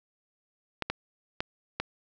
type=clicks; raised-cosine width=0.3 ms; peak=-13 dBFS; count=4; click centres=0.823 / 0.9 / 1.405 / 1.8 s; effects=resampled to 16000 Hz + 8-bit